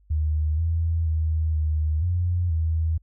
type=tone with pitch steps; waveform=sine; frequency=76.9 / 82.4 / 79.3 / 77.3 / 88.2 / 80.6 Hz; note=D#2 / E2 / D#2 / D#2 / F2 / E2; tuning=-20 / 0 / +33 / -11 / +18 / -38 cents; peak=-20 dBFS; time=0.1-2.98 s; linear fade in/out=10 ms; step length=480 ms; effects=added 50 Hz sine -55 dBFS peak until 3.02 s